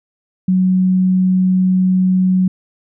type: tone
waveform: sine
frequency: 185.4 Hz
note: F#3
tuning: 4 cents sharp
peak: -10 dBFS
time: 0.48-2.48 s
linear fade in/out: 5 ms
effects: none